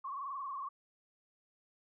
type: tone with frequency modulation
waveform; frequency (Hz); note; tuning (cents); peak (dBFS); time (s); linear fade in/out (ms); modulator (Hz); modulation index
sine; 1100; C#6; -14; -38; 0.04-0.69; 10; 21.8; 2.5
effects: none